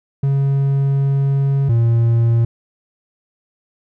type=tone pair in turn; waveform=triangle; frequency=138.1 / 116.13 Hz; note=C#3 / A#2; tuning=-6 / -6 cents; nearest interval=minor third; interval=300 cents; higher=first; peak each=-11 / -9 dBFS; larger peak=second; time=0.23-1.69 / 1.69-2.45 s; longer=first; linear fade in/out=5 ms; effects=none